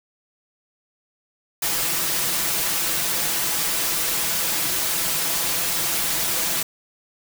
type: noise with comb filter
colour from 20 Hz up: white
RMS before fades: -23 dBFS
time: 1.62-6.63 s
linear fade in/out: 5 ms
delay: 6 ms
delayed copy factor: +0.6
effects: none